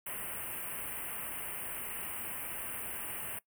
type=band-stop noise; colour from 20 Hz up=white; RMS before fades=-40 dBFS; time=0.06-3.39 s; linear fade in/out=5 ms; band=3000 to 8500 Hz; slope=96 dB/octave; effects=noise-tail reverb RT60 0.1 s tail -20 dB re dry